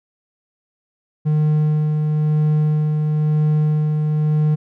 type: tone with tremolo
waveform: triangle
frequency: 152.4 Hz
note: D#3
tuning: 36 cents flat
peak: -11 dBFS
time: 1.25-4.56 s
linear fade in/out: 20 ms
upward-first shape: sine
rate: 1 Hz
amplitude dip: 30%
effects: none